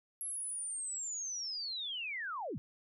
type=linear sweep; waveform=sine; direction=down; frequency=11260 to 89 Hz; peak=-37 dBFS; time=0.21-2.58 s; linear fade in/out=0 ms; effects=none